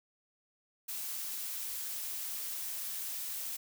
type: noise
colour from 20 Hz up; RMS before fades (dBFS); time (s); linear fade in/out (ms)
blue; -39; 0.88-3.57; 10
effects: none